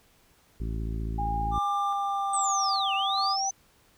harmonic tone, 55.2 Hz, A1, 6 cents sharp, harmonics 1 / 2 / 3 / 4 / 5 / 6 / 7, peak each -30 / -36 / -40 / -42 / -44 / -46 / -47 dBFS, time 0.6-1.59 s, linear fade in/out 5 ms
sine tone with pitch glide, 814 to 779.5 Hz, G#5 to G5, -35 to -10 cents, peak -28 dBFS, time 1.18-3.5 s, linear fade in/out 10 ms, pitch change -75 cents, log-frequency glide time 1.59-2.66 s
triangle tone with tremolo, 1189 Hz, D6, 21 cents sharp, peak -25 dBFS, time 1.51-3.37 s, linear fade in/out 50 ms, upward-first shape square, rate 1.2 Hz, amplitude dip 30%
sine linear two-way sweep, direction down then up, 8400 to 2600 to 6180 Hz, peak -28 dBFS, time 2.33-3.51 s, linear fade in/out 5 ms, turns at 2.94 s
effects pink hiss -62 dBFS RMS until 3.97 s

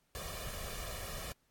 pink noise with comb filter, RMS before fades -42 dBFS, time 0.15-1.32 s, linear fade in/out 0 ms, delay 1.7 ms, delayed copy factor +0.7, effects pink hiss -75 dBFS RMS until 1.5 s + AAC 64 kbps

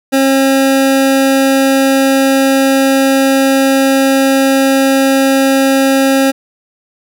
25% pulse tone, 270 Hz, C#4, 45 cents flat, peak -4 dBFS, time 0.12-6.32 s, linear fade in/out 20 ms, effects none

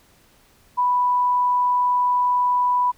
sine tone, 987.8 Hz, B5, in tune, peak -16 dBFS, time 0.77-2.92 s, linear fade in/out 20 ms, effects pink hiss -56 dBFS RMS until 2.97 s

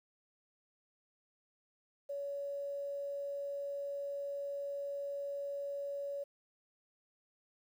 sine tone with quantisation, 564 Hz, C#5, 30 cents sharp, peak -37 dBFS, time 2.09-6.24 s, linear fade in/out 10 ms, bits 11, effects none

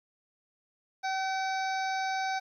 harmonic tone, 764 Hz, G5, 45 cents flat, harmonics 1 / 2 / 3 / 5 / 6 / 7 / 8, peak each -30 / -36 / -40 / -44 / -46 / -47 / -48 dBFS, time 1.03-2.4 s, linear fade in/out 20 ms, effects 11-bit

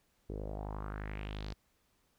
sawtooth tone with low-pass filter sweep, 51.5 Hz, G#1, 14 cents flat, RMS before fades -41 dBFS, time 0.29-1.54 s, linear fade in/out 10 ms, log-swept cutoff 400 to 5000 Hz, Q 3.4, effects pink hiss -74 dBFS RMS until 2.18 s

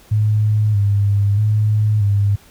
sine tone with vibrato, 103.83 Hz, G#2, in tune, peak -12 dBFS, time 0.11-2.36 s, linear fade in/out 10 ms, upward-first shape square, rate 0.79 Hz, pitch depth 46 cents each way, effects pink hiss -48 dBFS RMS until 2.5 s

